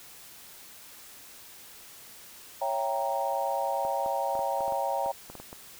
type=chord; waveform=sine; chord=C# diminished seventh; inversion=none; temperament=equal with one note detuned; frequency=554.4 / 663.8 / 784 / 932.3 Hz; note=C#5 / E5 / G5 / Bb5; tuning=0 / +12 / 0 / 0 cents; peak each=-32 / -34 / -31 / -32 dBFS; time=2.61-5.12 s; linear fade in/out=10 ms
type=clicks; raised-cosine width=1 ms; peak=-28 dBFS; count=12; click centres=3.85 / 4.061 / 4.353 / 4.392 / 4.607 / 4.68 / 4.723 / 5.061 / 5.3 / 5.353 / 5.4 / 5.529 s
effects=white hiss -49 dBFS RMS until 5.79 s